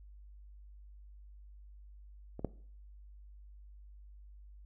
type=clicks; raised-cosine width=2 ms; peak=-29 / -19 dBFS; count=2; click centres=2.394 / 2.447 s; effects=noise-tail reverb RT60 0.5 s tail -19 dB re dry + added 50 Hz sine -51 dBFS peak until 4.65 s